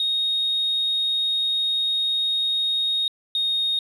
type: tone pair in turn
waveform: triangle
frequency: 3729 / 3714 Hz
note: A#7 / A#7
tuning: 0 / -7 cents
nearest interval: unison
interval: 7 cents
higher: first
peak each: -17 dBFS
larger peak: neither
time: 0-3.08 / 3.35-3.79 s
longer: first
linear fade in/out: 2 ms
effects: tanh soft clip ceiling -17 dBFS + resampled to 32000 Hz